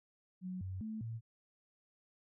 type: tone with pitch steps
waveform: sine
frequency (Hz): 184 / 93.9 / 218.7 / 113.7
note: F#3 / F#2 / A3 / A#2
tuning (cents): -9 / +26 / -10 / -43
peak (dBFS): -39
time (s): 0.41-1.21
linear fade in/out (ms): 50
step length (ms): 200
effects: none